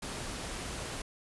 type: noise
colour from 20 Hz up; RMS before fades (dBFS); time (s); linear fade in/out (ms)
pink; -39; 0.02-1.02; 5
effects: resampled to 24000 Hz